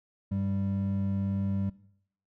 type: tone pair together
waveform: triangle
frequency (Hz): 98 / 196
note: G2 / G3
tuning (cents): 0 / 0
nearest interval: octave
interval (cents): 1200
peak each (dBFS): -28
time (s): 0.31-1.7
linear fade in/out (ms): 10
effects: noise-tail reverb RT60 0.7 s tail -20 dB re dry